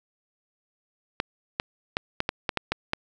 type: clicks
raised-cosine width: 0.3 ms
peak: -8 dBFS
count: 9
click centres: 1.201 / 1.599 / 1.969 / 2.204 / 2.291 / 2.492 / 2.573 / 2.72 / 2.934 s
effects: none